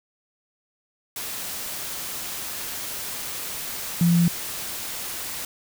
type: tone in noise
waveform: sine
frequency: 171.7 Hz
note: F3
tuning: 29 cents flat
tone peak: -15 dBFS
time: 4.01-4.28 s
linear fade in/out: 2 ms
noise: white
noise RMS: -32 dBFS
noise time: 1.16-5.45 s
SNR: +14 dB
effects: none